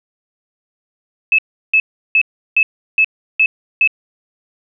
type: tone bursts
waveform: sine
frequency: 2600 Hz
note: E7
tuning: 24 cents flat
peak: -8 dBFS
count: 7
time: 1.32-3.875 s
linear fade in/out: 2 ms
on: 65 ms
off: 350 ms
effects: none